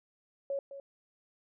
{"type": "tone with echo", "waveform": "sine", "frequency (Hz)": 554.4, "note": "C#5", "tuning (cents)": 0, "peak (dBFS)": -31, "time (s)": [0.5, 0.59], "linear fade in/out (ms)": 2, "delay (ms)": 210, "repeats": 1, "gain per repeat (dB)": -11, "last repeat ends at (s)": 0.8, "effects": []}